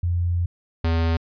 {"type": "tone pair in turn", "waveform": ["sine", "square"], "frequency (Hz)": [87.1, 82.52], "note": ["F2", "E2"], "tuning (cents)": [-4, 2], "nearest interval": "minor second", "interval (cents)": 94, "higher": "first", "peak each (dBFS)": -19, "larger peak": "neither", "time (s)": [[0.03, 0.46], [0.84, 1.17]], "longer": "first", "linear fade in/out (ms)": 5, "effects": ["resampled to 11025 Hz"]}